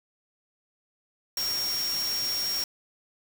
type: tone in noise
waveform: sine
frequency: 5560 Hz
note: F8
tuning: 9 cents flat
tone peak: -27 dBFS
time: 1.37-2.64 s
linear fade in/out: 2 ms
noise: white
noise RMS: -35 dBFS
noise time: 1.37-2.64 s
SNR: +5 dB
effects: none